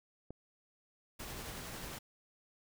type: click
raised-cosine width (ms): 2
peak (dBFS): -32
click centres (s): 0.306
type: noise with tremolo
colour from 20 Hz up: pink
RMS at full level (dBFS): -44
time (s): 1.19-1.99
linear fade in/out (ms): 10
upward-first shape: triangle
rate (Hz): 11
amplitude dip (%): 25
effects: none